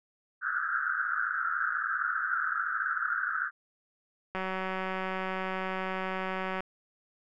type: band-pass noise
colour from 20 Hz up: pink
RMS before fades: -31 dBFS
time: 0.41-3.51 s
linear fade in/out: 50 ms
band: 1300 to 1600 Hz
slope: 96 dB/octave
type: click train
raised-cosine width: 0.5 ms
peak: -19 dBFS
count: 425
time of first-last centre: 4.35-6.605 s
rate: 188 Hz
effects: none